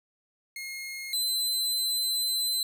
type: tone pair in turn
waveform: sawtooth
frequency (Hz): 2150 / 4048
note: C7 / B7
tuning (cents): +47 / +42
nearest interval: major seventh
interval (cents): 1095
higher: second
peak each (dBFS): -32 / -23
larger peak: second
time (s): 0.56-1.13 / 1.13-2.63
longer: second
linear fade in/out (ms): 2
effects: none